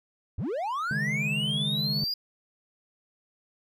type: linear sweep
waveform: triangle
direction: up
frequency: 59.9 to 4900 Hz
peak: -26 dBFS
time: 0.38-2.14 s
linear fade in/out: 5 ms
type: chord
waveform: triangle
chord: C# suspended second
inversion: none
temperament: equal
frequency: 138.59 / 155.56 / 207.7 Hz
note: C#3 / D#3 / G#3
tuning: 0 / 0 / 0 cents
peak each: -31 dBFS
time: 0.91-2.04 s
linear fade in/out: 2 ms
effects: none